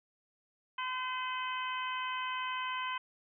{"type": "harmonic tone", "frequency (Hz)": 511, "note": "C5", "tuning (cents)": -41, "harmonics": [2, 3, 4, 5, 6], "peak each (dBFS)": [-36, -42, -44, -43, -43], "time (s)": [0.78, 2.98], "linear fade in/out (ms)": 5, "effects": []}